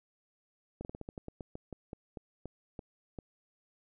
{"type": "slowing click train", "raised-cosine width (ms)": 2, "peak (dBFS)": -28, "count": 16, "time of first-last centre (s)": [0.81, 3.188], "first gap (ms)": 39, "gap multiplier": 1.18, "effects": []}